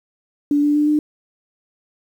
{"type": "tone with pitch steps", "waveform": "sine", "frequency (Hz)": [290, 293.5, 297.1, 300.7], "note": ["D4", "D4", "D4", "D4"], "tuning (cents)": [-22, -1, 20, 41], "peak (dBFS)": -13, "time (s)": [0.51, 0.99], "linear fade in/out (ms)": 2, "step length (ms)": 120, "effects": ["8-bit"]}